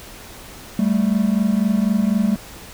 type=tone pair together; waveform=triangle; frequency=196 / 220 Hz; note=G3 / A3; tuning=0 / 0 cents; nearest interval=major second; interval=200 cents; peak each=-16 dBFS; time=0.79-2.36 s; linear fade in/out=2 ms; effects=pink hiss -39 dBFS RMS until 2.73 s